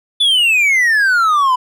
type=exponential sweep; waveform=triangle; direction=down; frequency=3510 to 987.8 Hz; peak=-8 dBFS; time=0.2-1.56 s; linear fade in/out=10 ms; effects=none